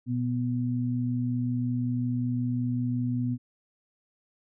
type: tone pair together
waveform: sine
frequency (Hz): 121.6 / 247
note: B2 / B3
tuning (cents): -26 / 0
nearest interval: octave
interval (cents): 1226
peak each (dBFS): -28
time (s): 0.06-3.38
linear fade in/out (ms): 50
effects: none